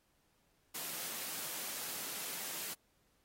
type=high-pass noise; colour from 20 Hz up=white; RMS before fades=-42 dBFS; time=0.74-2.74 s; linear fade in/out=10 ms; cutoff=140 Hz; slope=24 dB/octave; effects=pink hiss -75 dBFS RMS until 3.24 s + AAC 48 kbps